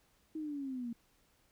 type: linear sweep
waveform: sine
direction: down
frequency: 318.3 to 229.6 Hz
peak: -37 dBFS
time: 0.35-0.93 s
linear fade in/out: 5 ms
effects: pink hiss -71 dBFS RMS until 1.51 s